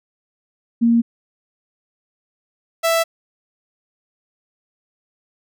sine / sawtooth tone pair in turn, 233.1 / 661.2 Hz, A#3 / E5, 0 / +5 cents, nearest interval octave + tritone, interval 1805 cents, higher second, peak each -11 dBFS, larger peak neither, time 0.81-1.02 / 2.83-3.04 s, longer neither, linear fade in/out 20 ms, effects none

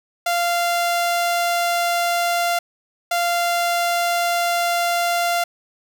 sawtooth tone pair in turn, 693 / 693 Hz, F5 / F5, -14 / -14 cents, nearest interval unison, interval 0 cents, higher neither, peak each -14 dBFS, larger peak neither, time 0.26-2.59 / 3.11-5.44 s, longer neither, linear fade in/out 5 ms, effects none

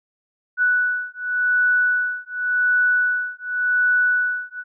sine beating tone pair, 1480 / 1480.89 Hz, F#6 / F#6, 0 / +1 cents, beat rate 0.89 Hz, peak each -20 dBFS, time 0.57-4.64 s, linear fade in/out 50 ms, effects none

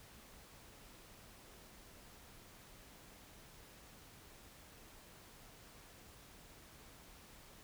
silence, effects pink hiss -59 dBFS RMS until 7.63 s

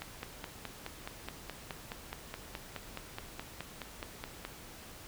click train, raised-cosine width 0.3 ms, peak -23 dBFS, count 22, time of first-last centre 0.02-4.45 s, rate 4.74 Hz, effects pink hiss -50 dBFS RMS until 5.07 s

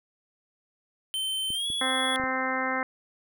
square tone with pitch glide, 3092 to 3372 Hz, G7 to G#7, -24 to +26 cents, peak -28 dBFS, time 1.14-2.16 s, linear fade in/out 0 ms, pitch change +150 cents, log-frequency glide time 1.52-1.67 s
clicks, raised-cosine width 3 ms, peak -29 dBFS, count 4, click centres 1.504 / 1.702 / 2.199 / 2.238 s
harmonic tone, 260.3 Hz, C4, 9 cents flat, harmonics 1 / 2 / 3 / 4 / 5 / 6 / 7 / 8, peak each -34 / -34 / -34 / -34 / -34 / -34 / -34 / -34 dBFS, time 1.81-2.83 s, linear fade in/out 2 ms
effects none

